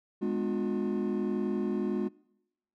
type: chord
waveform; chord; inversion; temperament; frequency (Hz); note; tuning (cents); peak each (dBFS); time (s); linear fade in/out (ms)
triangle; G# diminished seventh; none; just; 207.7 / 249.2 / 299 / 358.8; G#3 / B3 / D4 / F4; 0 / +16 / +31 / +47; -29 / -33 / -34 / -30; 0.21-2.09; 20
effects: noise-tail reverb RT60 0.9 s tail -26 dB re dry + tanh soft clip ceiling -18 dBFS